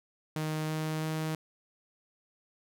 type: tone with pitch steps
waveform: sawtooth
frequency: 155.56 / 156.55 / 157.55 Hz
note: D#3 / D#3 / D#3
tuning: 0 / +11 / +22 cents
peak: -27 dBFS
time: 0.36-1.35 s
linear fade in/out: 2 ms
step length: 330 ms
effects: none